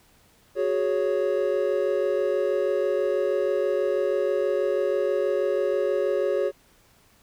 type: chord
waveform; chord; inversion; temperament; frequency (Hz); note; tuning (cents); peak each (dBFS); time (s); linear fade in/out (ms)
triangle; F# suspended second; none; just; 370 / 416.2 / 555; F#4 / G#4 / C#5; 0 / +4 / +2; -25 / -24 / -23; 0.55-6.52; 50
effects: pink hiss -59 dBFS RMS until 7.22 s